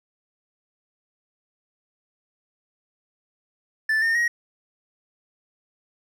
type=tone with pitch steps; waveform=triangle; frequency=1758 / 1822.1 / 1888.5 Hz; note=A6 / A#6 / A#6; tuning=-2 / -40 / +22 cents; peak=-17 dBFS; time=3.89-4.28 s; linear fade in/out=5 ms; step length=130 ms; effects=none

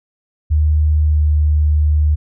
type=tone with pitch glide; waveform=sine; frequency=76.3 to 75.47 Hz; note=D#2 to D2; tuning=-33 to +48 cents; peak=-10 dBFS; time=0.5-2.16 s; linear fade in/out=20 ms; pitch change=-19 cents; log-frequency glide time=1.02-1.25 s; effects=none

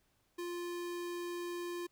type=tone; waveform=square; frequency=349.2 Hz; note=F4; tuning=in tune; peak=-39 dBFS; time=0.38-1.87 s; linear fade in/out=10 ms; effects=pink hiss -75 dBFS RMS until 1.91 s

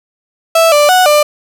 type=tone with pitch steps; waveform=35% pulse; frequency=658 / 589 / 737 / 595 Hz; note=E5 / D5 / F#5 / D5; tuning=-3 / +5 / -7 / +22 cents; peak=-4 dBFS; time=0.55-1.23 s; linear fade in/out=5 ms; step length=170 ms; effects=none

